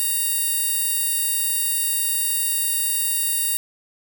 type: tone with high-pass filter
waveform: 15% pulse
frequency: 932.3 Hz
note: A#5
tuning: in tune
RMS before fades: -22 dBFS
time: 0-3.57 s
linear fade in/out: 0 ms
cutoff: 10000 Hz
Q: 0.63
effects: none